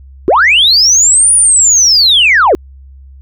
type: linear two-way sweep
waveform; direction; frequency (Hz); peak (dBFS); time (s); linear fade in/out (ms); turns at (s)
sine; up then down; 307.8 to 9750 to 307.8; -3; 0.28-2.55; 0; 1.34
effects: tanh soft clip ceiling 0 dBFS + added 67 Hz sine -32 dBFS peak until 3.21 s